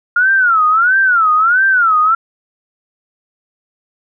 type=tone with vibrato; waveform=sine; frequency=1396 Hz; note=F6; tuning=1 cent flat; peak=-8 dBFS; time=0.16-2.15 s; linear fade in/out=5 ms; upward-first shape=sine; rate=1.5 Hz; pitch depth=210 cents each way; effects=none